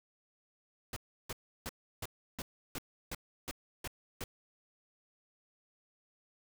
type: noise bursts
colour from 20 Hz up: pink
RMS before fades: -40 dBFS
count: 10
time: 0.93-4.24 s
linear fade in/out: 2 ms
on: 34 ms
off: 330 ms
effects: none